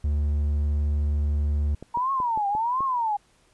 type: tone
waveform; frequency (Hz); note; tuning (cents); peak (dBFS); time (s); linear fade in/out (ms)
triangle; 73.42; D2; 0; -19; 0.04-1.75; 5
type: clicks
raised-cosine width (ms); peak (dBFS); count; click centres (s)
2; -24; 6; 1.826 / 1.973 / 2.202 / 2.375 / 2.551 / 2.806
type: tone with vibrato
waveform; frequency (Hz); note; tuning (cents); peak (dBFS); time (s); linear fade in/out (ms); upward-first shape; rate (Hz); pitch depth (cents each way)
sine; 932.3; A#5; 0; -22; 1.94-3.17; 10; triangle; 1.4; 290
effects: pink hiss -62 dBFS RMS until 3.53 s + resampled to 24000 Hz